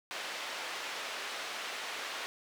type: band-pass noise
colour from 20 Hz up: white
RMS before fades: -40 dBFS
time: 0.11-2.26 s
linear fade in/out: 0 ms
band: 470 to 3300 Hz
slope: 12 dB/octave
effects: none